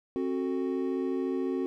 triangle chord, F# diminished, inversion second, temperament just, 266.4 / 370 / 444 Hz, C4 / F#4 / A4, +31 / 0 / +16 cents, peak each -29 / -29 / -35 dBFS, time 0.16-1.66 s, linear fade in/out 0 ms, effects none

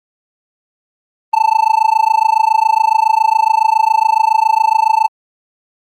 triangle tone with amplitude modulation, 880 Hz, A5, in tune, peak -3 dBFS, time 1.33-5.08 s, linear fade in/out 10 ms, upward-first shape sine, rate 27.2 Hz, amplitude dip 100%, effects Opus 32 kbps

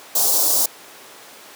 white band-stop noise, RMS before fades -17 dBFS, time 0.15-0.66 s, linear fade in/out 5 ms, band 930 to 4600 Hz, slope 24 dB/octave, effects pink hiss -41 dBFS RMS until 1.55 s + high-pass 400 Hz 12 dB/octave

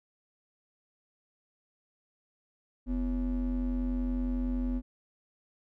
triangle ring-modulated tone, 148.4 Hz, D3, 18 cents sharp, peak -23 dBFS, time 2.86-4.82 s, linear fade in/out 50 ms, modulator 103 Hz, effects none

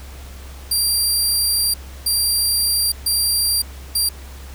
20% pulse tone bursts at uneven times, 4733 Hz, D8, 13 cents sharp, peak -10 dBFS, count 4, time 0.71-1.74 / 2.06-2.92 / 3.06-3.62 / 3.95-4.09 s, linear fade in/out 5 ms, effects added 67 Hz sine -34 dBFS peak until 4.54 s + pink hiss -42 dBFS RMS until 4.54 s

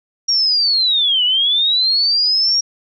sine linear two-way sweep, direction down then up, 5640 to 2900 to 5640 Hz, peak -12 dBFS, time 0.28-2.61 s, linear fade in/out 10 ms, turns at 1.24 s, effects none

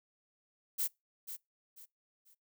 violet noise with echo, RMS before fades -33 dBFS, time 0.78-0.88 s, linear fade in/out 20 ms, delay 490 ms, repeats 3, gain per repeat -10 dB, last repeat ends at 2.35 s, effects noise-tail reverb RT60 0.2 s tail -24 dB re dry

